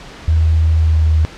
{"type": "tone with pitch glide", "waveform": "sine", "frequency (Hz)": [80, 78.81], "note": ["D#2", "D#2"], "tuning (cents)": [49, 23], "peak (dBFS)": -9, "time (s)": [0.28, 1.25], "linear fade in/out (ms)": 0, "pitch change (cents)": -26, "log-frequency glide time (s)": [0.78, 1.05], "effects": ["pink hiss -35 dBFS RMS until 1.37 s", "low-pass 5000 Hz 12 dB/octave"]}